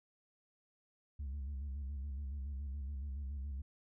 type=tone with vibrato; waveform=sine; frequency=69.3 Hz; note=C#2; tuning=in tune; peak=-36 dBFS; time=1.19-3.62 s; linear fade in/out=10 ms; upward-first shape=square; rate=7.1 Hz; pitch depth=78 cents each way; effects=tanh soft clip ceiling -38 dBFS